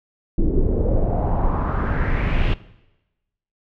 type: noise with low-pass filter sweep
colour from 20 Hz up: brown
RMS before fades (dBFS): -19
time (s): 0.38-2.54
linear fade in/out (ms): 5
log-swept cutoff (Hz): 310 to 3000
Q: 3.2
effects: noise-tail reverb RT60 1.0 s tail -19 dB re dry